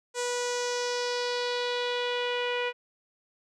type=tone with low-pass filter sweep; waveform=sawtooth; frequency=488.6 Hz; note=B4; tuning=19 cents flat; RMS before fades=-30 dBFS; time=0.14-2.73 s; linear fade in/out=50 ms; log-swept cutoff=7600 to 2600 Hz; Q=2.8; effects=none